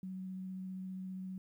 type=tone with vibrato; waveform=sine; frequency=187.2 Hz; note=F#3; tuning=20 cents sharp; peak=-40 dBFS; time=0.03-1.38 s; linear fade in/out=2 ms; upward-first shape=square; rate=15 Hz; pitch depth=8 cents each way; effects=12-bit